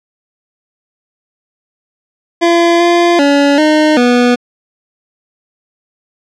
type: tone with pitch steps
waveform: 25% pulse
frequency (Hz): 340.7 / 345.1 / 283.7 / 306.7 / 244.5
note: F4 / F4 / C#4 / D#4 / B3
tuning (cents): -43 / -21 / +40 / -25 / -17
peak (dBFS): -3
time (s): 2.41-4.36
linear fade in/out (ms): 20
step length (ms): 390
effects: low-pass 5000 Hz 12 dB/octave